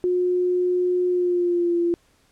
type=tone with pitch glide; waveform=sine; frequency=360 to 343.5 Hz; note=F#4 to F4; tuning=-47 to -29 cents; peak=-18 dBFS; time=0.04-1.94 s; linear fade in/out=0 ms; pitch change=-82 cents; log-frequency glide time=1.09-1.77 s; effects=pink hiss -61 dBFS RMS until 2.31 s + low-pass 11000 Hz 12 dB/octave